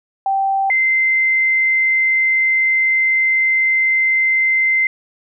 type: tone pair in turn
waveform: sine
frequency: 780 / 2076 Hz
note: G5 / C7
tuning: -9 / -14 cents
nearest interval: octave + perfect fourth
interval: 1695 cents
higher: second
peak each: -14 / -12 dBFS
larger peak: second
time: 0.26-0.7 / 0.7-4.87 s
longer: second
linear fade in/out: 2 ms
effects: none